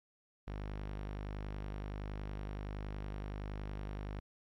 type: tone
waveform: sawtooth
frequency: 50.7 Hz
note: G#1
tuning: 41 cents flat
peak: -36 dBFS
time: 0.47-4.2 s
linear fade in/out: 10 ms
effects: low-pass 3000 Hz 12 dB/octave + 13-bit